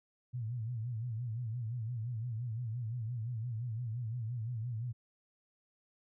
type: tone with vibrato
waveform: sine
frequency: 116.54 Hz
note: A#2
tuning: in tune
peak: -35 dBFS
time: 0.33-4.93 s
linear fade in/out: 20 ms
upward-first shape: sine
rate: 5.8 Hz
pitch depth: 130 cents each way
effects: none